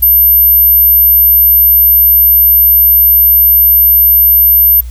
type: tone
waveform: sine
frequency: 13000 Hz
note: G#9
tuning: 38 cents flat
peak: -3 dBFS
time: 0.02-4.81 s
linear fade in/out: 10 ms
effects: added 60 Hz sine -20 dBFS peak until 4.9 s + white hiss -42 dBFS RMS until 4.9 s